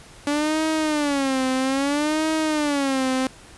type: tone with vibrato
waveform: sawtooth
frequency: 286.4 Hz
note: D4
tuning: 43 cents flat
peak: -16 dBFS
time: 0.27-3.27 s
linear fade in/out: 2 ms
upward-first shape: sine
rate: 0.61 Hz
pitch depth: 170 cents each way
effects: pink hiss -46 dBFS RMS until 3.57 s + resampled to 24000 Hz